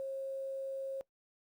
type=tone with quantisation; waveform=sine; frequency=539 Hz; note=C#5; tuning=49 cents flat; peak=-36 dBFS; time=0-1.01 s; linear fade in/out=0 ms; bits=11; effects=noise-tail reverb RT60 0.1 s tail -22 dB re dry + Opus 48 kbps